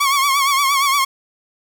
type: tone with vibrato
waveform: sawtooth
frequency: 1108.7 Hz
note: C#6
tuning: in tune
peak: -10 dBFS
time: 0-1.05 s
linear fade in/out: 10 ms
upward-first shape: triangle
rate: 8.6 Hz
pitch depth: 87 cents each way
effects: 8-bit